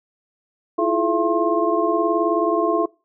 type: tone cluster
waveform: sine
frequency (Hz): 328.5 / 347.3 / 427.9 / 676 / 1066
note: E4 / F4 / A4 / E5 / C6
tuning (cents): -6 / -10 / -48 / +43 / +32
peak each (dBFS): -23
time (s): 0.78-2.86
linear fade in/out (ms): 10
effects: noise-tail reverb RT60 0.3 s tail -23 dB re dry